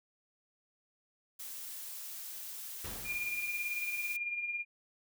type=noise; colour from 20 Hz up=blue; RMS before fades=-44 dBFS; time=1.39-4.17 s; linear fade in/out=10 ms
type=noise with exponential decay; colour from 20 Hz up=pink; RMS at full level=-43 dBFS; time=2.84-3.95 s; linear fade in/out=5 ms; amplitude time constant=240 ms
type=tone with tremolo; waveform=sine; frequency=2409 Hz; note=D7; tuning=43 cents sharp; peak=-32 dBFS; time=3.04-4.65 s; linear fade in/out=50 ms; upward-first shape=sine; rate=18 Hz; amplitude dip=50%
effects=none